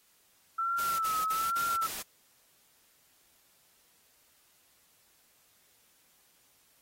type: tone with vibrato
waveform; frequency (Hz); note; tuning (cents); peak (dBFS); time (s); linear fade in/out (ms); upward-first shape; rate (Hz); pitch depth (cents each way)
sine; 1329; E6; +14; -28; 0.58-1.87; 10; sine; 1.2; 62
type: noise bursts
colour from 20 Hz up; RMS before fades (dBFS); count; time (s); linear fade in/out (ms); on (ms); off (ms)
white; -39; 5; 0.78-2.026; 10; 210; 49
effects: white hiss -66 dBFS RMS until 6.81 s + AAC 48 kbps